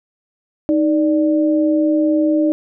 sine tone pair together, 311.1 / 586.9 Hz, D#4 / D5, 0 / -1 cents, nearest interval major seventh, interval 1099 cents, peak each -13 / -19 dBFS, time 0.69-2.52 s, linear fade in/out 0 ms, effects none

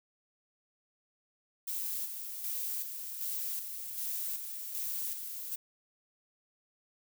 violet noise with tremolo, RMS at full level -36 dBFS, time 1.67-5.56 s, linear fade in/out 10 ms, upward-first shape square, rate 1.3 Hz, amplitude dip 45%, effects none

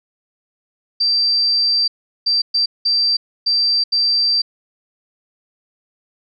sine tone bursts at uneven times, 4690 Hz, D8, 3 cents flat, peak -13 dBFS, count 6, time 1-1.88 / 2.26-2.42 / 2.54-2.66 / 2.85-3.17 / 3.46-3.84 / 3.92-4.42 s, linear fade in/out 10 ms, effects none

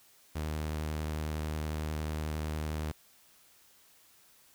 sawtooth tone with vibrato, 77.1 Hz, D#2, 15 cents flat, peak -29 dBFS, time 0.35-2.92 s, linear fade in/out 10 ms, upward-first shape sine, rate 11 Hz, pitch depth 18 cents each way, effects white hiss -62 dBFS RMS until 4.54 s

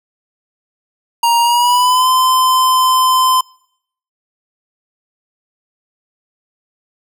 square tone with pitch glide, 938 to 1028.8 Hz, A#5 to C6, +11 to -30 cents, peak -10 dBFS, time 1.23-3.41 s, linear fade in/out 5 ms, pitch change +159 cents, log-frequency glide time 1.4-2.09 s, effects noise-tail reverb RT60 0.7 s tail -25 dB re dry

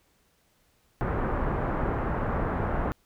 pink low-pass noise, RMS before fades -28 dBFS, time 1.01-2.92 s, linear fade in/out 0 ms, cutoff 1500 Hz, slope 24 dB/octave, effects pink hiss -67 dBFS RMS until 3.05 s

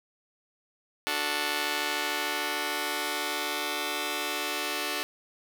5% pulse chord, D major, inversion none, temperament just, 293.7 / 367.1 / 440.5 Hz, D4 / F#4 / A4, 0 / -14 / +2 cents, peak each -22 dBFS, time 1.07-5.03 s, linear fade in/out 0 ms, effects none

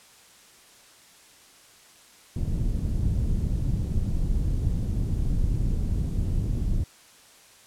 pink low-pass noise, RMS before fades -25 dBFS, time 2.36-6.84 s, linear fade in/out 5 ms, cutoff 150 Hz, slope 12 dB/octave, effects white hiss -53 dBFS RMS until 7.66 s + low-pass 10000 Hz 12 dB/octave

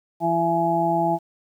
harmonic tone, 168 Hz, E3, 33 cents sharp, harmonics 1 / 2 / 4 / 5, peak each -27 / -25 / -23 / -22 dBFS, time 0.2-1.19 s, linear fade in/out 50 ms, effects 9-bit

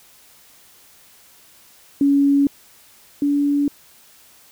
sine tone pair in turn, 281.1 / 286.5 Hz, C#4 / D4, +24 / -43 cents, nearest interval unison, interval 33 cents, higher second, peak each -12 / -15 dBFS, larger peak first, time 2.01-2.47 / 3.22-3.68 s, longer neither, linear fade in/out 2 ms, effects white hiss -50 dBFS RMS until 4.51 s

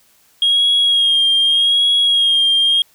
sine tone with vibrato, 3262 Hz, G#7, 32 cents flat, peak -9 dBFS, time 0.42-2.82 s, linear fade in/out 2 ms, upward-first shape sine, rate 0.83 Hz, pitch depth 34 cents each way, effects tanh soft clip ceiling -8 dBFS + white hiss -54 dBFS RMS until 2.94 s

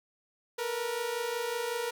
sawtooth tone pair together, 455.9 / 481.3 Hz, A#4 / B4, -39 / -45 cents, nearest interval minor second, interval 94 cents, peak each -32 / -29 dBFS, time 0.58-1.91 s, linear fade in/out 10 ms, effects 9-bit

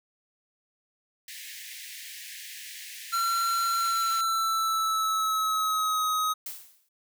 pink high-pass noise, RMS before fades -42 dBFS, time 1.28-4.21 s, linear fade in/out 2 ms, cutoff 1700 Hz, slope 96 dB/octave
square tone with pitch glide, 1362 to 1263.5 Hz, F6 to D#6, -44 to +26 cents, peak -25 dBFS, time 3.12-6.34 s, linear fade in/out 20 ms, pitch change -130 cents, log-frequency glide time 3.72-6.04 s
blue noise with exponential decay, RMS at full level -34 dBFS, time 6.46-6.89 s, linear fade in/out 5 ms, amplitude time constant 93 ms
effects none

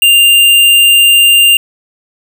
square tone, 2794 Hz, F7, in tune, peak -4 dBFS, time 0.02-1.57 s, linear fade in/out 2 ms, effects none

